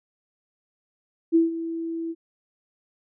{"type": "tone with ADSR envelope", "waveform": "sine", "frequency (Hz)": 330, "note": "E4", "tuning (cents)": 2, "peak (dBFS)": -13, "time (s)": [1.32, 2.15], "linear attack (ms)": 33, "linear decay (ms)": 150, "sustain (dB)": -14, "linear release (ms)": 44, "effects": []}